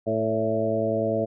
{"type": "harmonic tone with a mistuned harmonic", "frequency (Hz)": 110.3, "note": "A2", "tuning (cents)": 5, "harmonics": [1, 2, 3, 4, 5, 6], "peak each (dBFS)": [-32, -30, -31, -29, -27, -27], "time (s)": [0.06, 1.26], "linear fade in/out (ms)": 20, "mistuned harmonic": 5, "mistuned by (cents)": 29, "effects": []}